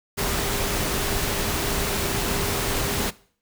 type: tone in noise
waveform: sine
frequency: 400.6 Hz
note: G4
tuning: 38 cents sharp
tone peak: -34 dBFS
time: 0.17-3.11 s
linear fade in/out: 20 ms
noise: pink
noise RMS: -25 dBFS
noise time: 0.17-3.11 s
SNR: -12 dB
effects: noise-tail reverb RT60 0.5 s tail -20 dB re dry